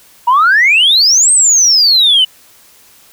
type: exponential two-way sweep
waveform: sine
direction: up then down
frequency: 932.3 to 8500 to 2939 Hz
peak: -4 dBFS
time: 0.27-2.25 s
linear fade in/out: 10 ms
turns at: 1.32 s
effects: tanh soft clip ceiling -2 dBFS + white hiss -44 dBFS RMS until 3.12 s